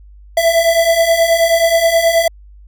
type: beating tone pair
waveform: square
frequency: 659.3 / 668.7 Hz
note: E5 / E5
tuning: 0 / +25 cents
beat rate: 9.4 Hz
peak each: -16 / -12 dBFS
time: 0.37-2.28 s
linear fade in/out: 5 ms
effects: added 50 Hz sine -37 dBFS peak until 2.67 s